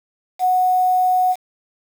sine tone with quantisation, 736 Hz, F#5, 9 cents flat, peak -13 dBFS, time 0.39-1.36 s, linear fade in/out 50 ms, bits 6, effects none

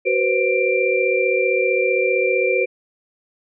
sine tone cluster, 376.2 / 487.6 / 523 / 2363 Hz, F#4 / B4 / C5 / D7, +29 / -22 / -1 / +10 cents, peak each -21 dBFS, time 0.05-2.66 s, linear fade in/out 20 ms, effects none

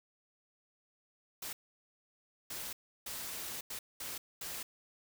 white noise bursts at uneven times, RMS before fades -42 dBFS, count 6, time 1.42-1.53 / 2.5-2.73 / 3.06-3.61 / 3.7-3.79 / 4-4.18 / 4.41-4.63 s, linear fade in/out 5 ms, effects none

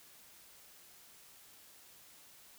silence, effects white hiss -59 dBFS RMS until 2.58 s

